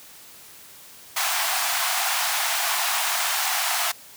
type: high-pass noise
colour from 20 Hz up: pink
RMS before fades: -24 dBFS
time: 1.16-3.92 s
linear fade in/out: 10 ms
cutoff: 670 Hz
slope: 96 dB/octave
effects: white hiss -46 dBFS RMS until 4.16 s + high-pass 60 Hz 12 dB/octave